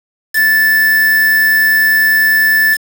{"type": "tone with quantisation", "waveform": "triangle", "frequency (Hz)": 1755, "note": "A6", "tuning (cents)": -5, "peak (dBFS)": -6, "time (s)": [0.33, 2.78], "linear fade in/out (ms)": 50, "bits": 3, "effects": ["high-pass 300 Hz 12 dB/octave"]}